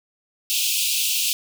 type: high-pass noise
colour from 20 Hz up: pink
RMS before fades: -22 dBFS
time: 0.5-1.33 s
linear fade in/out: 0 ms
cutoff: 2500 Hz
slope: 96 dB/octave
effects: none